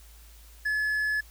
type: tone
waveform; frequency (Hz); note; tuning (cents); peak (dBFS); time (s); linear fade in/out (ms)
triangle; 1712; A6; -48; -23; 0.65-1.21; 10
effects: added 55 Hz sine -49 dBFS peak until 1.3 s + white hiss -56 dBFS RMS until 1.3 s